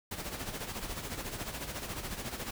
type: noise with tremolo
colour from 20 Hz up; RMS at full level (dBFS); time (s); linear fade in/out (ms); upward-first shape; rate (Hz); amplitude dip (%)
pink; -37; 0.11-2.51; 5; sine; 14; 60
effects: none